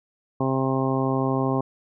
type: harmonic tone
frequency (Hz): 132.8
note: C3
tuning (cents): +26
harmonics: 1 / 2 / 3 / 4 / 5 / 6 / 7 / 8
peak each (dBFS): -26 / -25 / -28 / -31 / -32 / -32 / -35 / -31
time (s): 0.4-1.61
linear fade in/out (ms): 5
effects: none